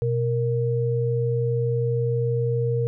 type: tone pair together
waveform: sine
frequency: 123.47 / 466.2 Hz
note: B2 / A#4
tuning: 0 / 0 cents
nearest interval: octave + major seventh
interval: 2300 cents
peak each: -22 / -24 dBFS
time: 0.02-2.87 s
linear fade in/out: 0 ms
effects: none